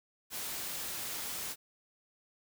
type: noise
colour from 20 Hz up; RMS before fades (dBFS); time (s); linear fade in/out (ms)
white; -39; 0.3-1.56; 50
effects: none